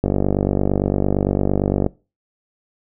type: click train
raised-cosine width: 2 ms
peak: -4 dBFS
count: 90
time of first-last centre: 0.04-1.864 s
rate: 48.8 Hz
effects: noise-tail reverb RT60 0.3 s tail -21 dB re dry